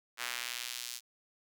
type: tone with high-pass filter sweep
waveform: sawtooth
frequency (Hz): 121.5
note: B2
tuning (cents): -28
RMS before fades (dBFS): -40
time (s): 0.17-1.01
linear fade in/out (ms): 50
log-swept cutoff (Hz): 1600 to 4900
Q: 1
effects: none